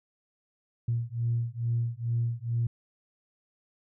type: beating tone pair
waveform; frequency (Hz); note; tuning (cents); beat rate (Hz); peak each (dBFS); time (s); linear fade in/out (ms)
sine; 116.3 / 118.6; A#2 / A#2; -4 / +30; 2.3; -29; 0.88-2.67; 5
effects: tanh soft clip ceiling -19 dBFS